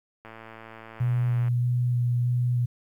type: click train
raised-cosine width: 0.5 ms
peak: -28 dBFS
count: 139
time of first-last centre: 0.25-1.482 s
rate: 112 Hz
type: tone with vibrato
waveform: sine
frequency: 122.2 Hz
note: B2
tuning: 18 cents flat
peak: -21 dBFS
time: 1-2.66 s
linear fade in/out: 10 ms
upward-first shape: square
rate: 1.6 Hz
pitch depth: 10 cents each way
effects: 10-bit